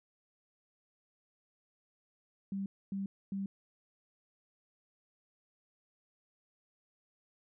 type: tone bursts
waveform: sine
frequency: 196 Hz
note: G3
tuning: in tune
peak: -34 dBFS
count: 3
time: 2.52-3.46 s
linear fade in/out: 2 ms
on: 140 ms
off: 260 ms
effects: none